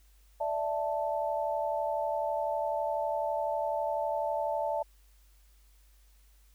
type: chord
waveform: sine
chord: D suspended second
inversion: none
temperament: equal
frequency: 587.3 / 659.3 / 880 Hz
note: D5 / E5 / A5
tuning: 0 / 0 / 0 cents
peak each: -33 dBFS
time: 0.4-4.83 s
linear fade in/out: 10 ms
effects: added 50 Hz sine -58 dBFS peak until 6.54 s + white hiss -68 dBFS RMS until 6.54 s